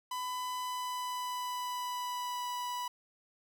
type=tone with pitch glide; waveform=45% pulse; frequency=1000 to 984.5 Hz; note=B5 to B5; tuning=+21 to -6 cents; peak=-35 dBFS; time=0.11-2.88 s; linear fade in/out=5 ms; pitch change=-27 cents; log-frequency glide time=0.62-2.49 s; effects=none